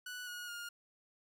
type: tone with pitch steps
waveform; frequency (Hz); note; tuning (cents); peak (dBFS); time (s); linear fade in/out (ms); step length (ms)
sawtooth; 1480 / 1448.7 / 1418.1; F#6 / F#6 / F6; 0 / -37 / +26; -39; 0.06-0.69; 5; 210
effects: none